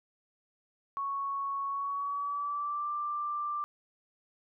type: tone with pitch glide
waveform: sine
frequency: 1108.7 to 1181.4 Hz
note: C#6 to D6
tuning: 0 to +10 cents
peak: -31 dBFS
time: 0.97-3.64 s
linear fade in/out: 0 ms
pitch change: +110 cents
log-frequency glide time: 1.68-2.9 s
effects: none